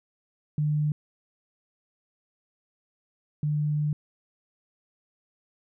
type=tone pair in turn; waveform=sine; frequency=150 / 149.43 Hz; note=D3 / D3; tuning=+37 / +30 cents; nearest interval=unison; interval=7 cents; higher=first; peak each=-22 / -23 dBFS; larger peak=first; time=0.58-0.92 / 3.43-3.93 s; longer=second; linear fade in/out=2 ms; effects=none